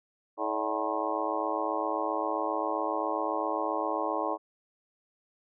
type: harmonic tone with a mistuned harmonic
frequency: 107.5 Hz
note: A2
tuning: 40 cents flat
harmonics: 3 / 4 / 5 / 6 / 7 / 8 / 9 / 10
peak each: -36 / -37 / -35 / -37 / -36 / -37 / -36 / -35 dBFS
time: 0.37-4.38 s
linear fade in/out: 50 ms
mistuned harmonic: 5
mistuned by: +100 cents
effects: none